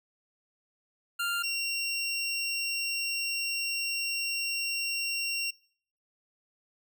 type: tone pair in turn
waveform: 25% pulse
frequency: 1395 / 2750 Hz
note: F6 / F7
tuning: -2 / -27 cents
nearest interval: octave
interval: 1175 cents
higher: second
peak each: -25 dBFS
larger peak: neither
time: 1.19-1.43 / 1.43-5.51 s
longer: second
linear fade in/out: 10 ms
effects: noise-tail reverb RT60 0.6 s tail -26 dB re dry